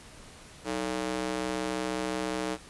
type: tone with high-pass filter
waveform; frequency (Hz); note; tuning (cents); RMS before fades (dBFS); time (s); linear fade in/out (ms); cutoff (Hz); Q
square; 62.8; B1; +30; -32; 0.64-2.58; 50; 330; 1.2
effects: pink hiss -50 dBFS RMS until 2.69 s + resampled to 24000 Hz